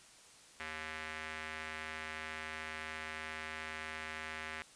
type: tone with band-pass filter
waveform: square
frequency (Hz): 78.5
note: D#2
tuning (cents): +16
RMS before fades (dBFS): -44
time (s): 0.6-4.62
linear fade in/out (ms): 0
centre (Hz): 2000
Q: 2.1
effects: white hiss -59 dBFS RMS until 4.75 s + resampled to 22050 Hz